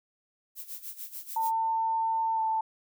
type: noise with tremolo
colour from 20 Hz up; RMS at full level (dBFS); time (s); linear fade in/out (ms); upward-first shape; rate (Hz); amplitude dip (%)
violet; -38; 0.55-1.52; 50; sine; 6.8; 80
type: tone with pitch glide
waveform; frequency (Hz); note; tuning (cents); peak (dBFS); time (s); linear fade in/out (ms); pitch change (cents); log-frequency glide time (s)
sine; 898 to 885.6; A5 to A5; +35 to +11; -25; 1.36-2.61; 5; -24; 2.34-2.41
effects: none